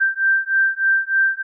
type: beating tone pair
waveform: sine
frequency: 1568 / 1571.3 Hz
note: G6 / G6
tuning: 0 / +4 cents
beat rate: 3.3 Hz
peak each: -18 dBFS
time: 0-1.43 s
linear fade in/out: 20 ms
effects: none